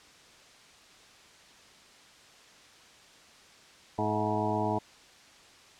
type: harmonic tone with a mistuned harmonic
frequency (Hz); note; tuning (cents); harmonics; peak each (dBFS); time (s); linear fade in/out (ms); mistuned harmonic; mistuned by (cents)
106.9; A2; -49; 1 / 2 / 3 / 4 / 6 / 7 / 8 / 9; -35 / -35 / -35 / -35 / -35 / -35 / -35 / -35; 3.98-4.79; 10; 7; -42
effects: white hiss -55 dBFS RMS until 5.79 s + low-pass 6000 Hz 12 dB/octave

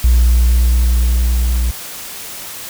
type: tone with level ramp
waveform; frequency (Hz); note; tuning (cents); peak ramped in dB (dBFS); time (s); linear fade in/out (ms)
triangle; 60.1; B1; -46; -3 to -10; 0.04-1.71; 5
effects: tanh soft clip ceiling -3 dBFS + white hiss -29 dBFS RMS until 2.69 s

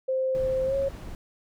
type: tone with pitch glide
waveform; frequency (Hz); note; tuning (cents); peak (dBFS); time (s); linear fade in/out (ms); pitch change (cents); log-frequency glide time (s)
sine; 523 to 547.4; C5 to C#5; -1 to -22; -23; 0.08-0.89; 10; +79; 0.65-0.75
type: noise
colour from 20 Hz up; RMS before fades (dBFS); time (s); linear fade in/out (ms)
brown; -38; 0.35-1.15; 0
effects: none

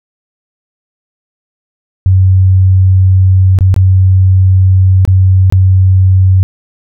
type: tone with dropouts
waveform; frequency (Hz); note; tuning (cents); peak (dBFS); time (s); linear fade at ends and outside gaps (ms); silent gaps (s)
sine; 94; F#2; +28; -3; 2.06-6.43; 0; 3.588-3.608 / 3.742-3.763 / 5.051-5.076 / 5.5-5.524
effects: none

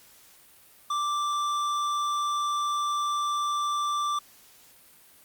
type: tone with hard clipping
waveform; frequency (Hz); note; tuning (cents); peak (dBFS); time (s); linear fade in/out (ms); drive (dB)
sine; 1174.7; D6; 0; -27; 0.9-4.19; 5; 11
effects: white hiss -55 dBFS RMS until 5.24 s + Opus 48 kbps

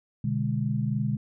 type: chord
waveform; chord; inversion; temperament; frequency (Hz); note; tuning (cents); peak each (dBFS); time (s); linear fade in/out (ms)
sine; G# diminished; first; equal with one note detuned; 123.47 / 146.83 / 206.1; B2 / D3 / G#3; 0 / 0 / -13; -28 / -29 / -29; 0.24-1.17; 5
effects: none

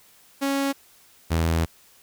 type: tone pair in turn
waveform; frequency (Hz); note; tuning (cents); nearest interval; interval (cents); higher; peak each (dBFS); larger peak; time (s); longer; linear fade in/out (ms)
sawtooth; 276.1 / 82.09; C#4 / E2; -7 / -7; octave + major sixth; 2100; first; -18 / -16; second; 0.41-0.73 / 1.3-1.66; second; 20
effects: white hiss -55 dBFS RMS until 2.02 s

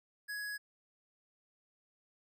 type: tone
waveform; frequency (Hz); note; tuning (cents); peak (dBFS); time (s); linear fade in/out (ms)
square; 1673; G#6; +12; -39; 0.28-0.58; 20
effects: none

